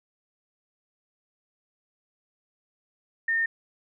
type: tone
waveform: sine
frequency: 1823 Hz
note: A#6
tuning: 39 cents flat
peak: -22 dBFS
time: 3.28-3.46 s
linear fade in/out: 5 ms
effects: none